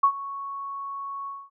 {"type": "tone with ADSR envelope", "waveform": "sine", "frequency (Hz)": 1108.7, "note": "C#6", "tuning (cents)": 0, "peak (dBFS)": -13, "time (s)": [0.03, 1.5], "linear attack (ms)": 8, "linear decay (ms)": 78, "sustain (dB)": -18, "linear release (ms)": 230, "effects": []}